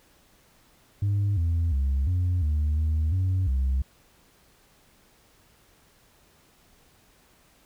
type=tone with pitch steps; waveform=sine; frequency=101.1 / 83.7 / 68 / 89.8 / 75.4 / 78.2 / 93.3 / 65.8 Hz; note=G#2 / E2 / C#2 / F2 / D2 / D#2 / F#2 / C2; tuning=-46 / +27 / -33 / +49 / +46 / +9 / +15 / +10 cents; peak=-19 dBFS; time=1.02-3.82 s; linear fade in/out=5 ms; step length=350 ms; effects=tanh soft clip ceiling -20 dBFS + pink hiss -60 dBFS RMS until 7.65 s